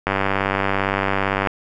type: click train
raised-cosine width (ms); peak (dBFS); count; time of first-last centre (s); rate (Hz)
0.5; -4; 138; 0.07-1.472; 97.7
effects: none